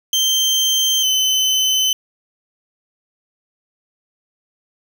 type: tone pair in turn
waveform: 30% pulse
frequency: 3136 / 3045 Hz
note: G7 / F#7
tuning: 0 / +49 cents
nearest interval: minor second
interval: 51 cents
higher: first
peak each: -11 dBFS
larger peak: neither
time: 0.13-1.03 / 1.03-1.93 s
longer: neither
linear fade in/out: 2 ms
effects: none